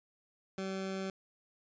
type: tone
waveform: 20% pulse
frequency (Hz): 191.5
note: G3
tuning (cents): -40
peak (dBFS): -31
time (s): 0.58-1.1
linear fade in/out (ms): 2
effects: resampled to 16000 Hz